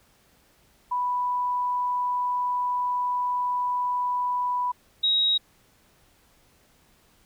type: tone pair in turn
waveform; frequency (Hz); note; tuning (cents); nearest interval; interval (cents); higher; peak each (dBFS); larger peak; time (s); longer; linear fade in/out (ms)
sine; 987.8 / 3803; B5 / A#7; 0 / +34; octave + major seventh; 2334; second; -23 / -19; second; 0.91-4.72 / 5.03-5.38; first; 10
effects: pink hiss -61 dBFS RMS until 7.25 s